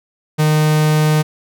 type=tone; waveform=45% pulse; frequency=153.6 Hz; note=D#3; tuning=22 cents flat; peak=-11 dBFS; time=0.38-1.23 s; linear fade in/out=20 ms; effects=none